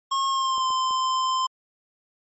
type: tone with pitch glide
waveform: square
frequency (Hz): 1082 to 1038.5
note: C#6 to C6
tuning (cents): -42 to -13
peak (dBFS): -22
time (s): 0.11-1.47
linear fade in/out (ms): 10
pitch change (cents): -71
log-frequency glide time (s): 0.29-0.67
type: clicks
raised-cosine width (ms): 1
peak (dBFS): -29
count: 3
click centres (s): 0.58 / 0.705 / 0.909
effects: MP3 32 kbps